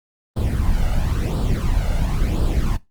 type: noise with flanger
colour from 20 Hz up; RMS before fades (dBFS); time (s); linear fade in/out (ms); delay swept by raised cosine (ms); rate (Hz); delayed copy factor
brown; -19; 0.36-2.77; 10; 0.23 to 1.43; 0.97; +0.65
effects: noise-tail reverb RT60 0.2 s tail -19 dB re dry + Opus 24 kbps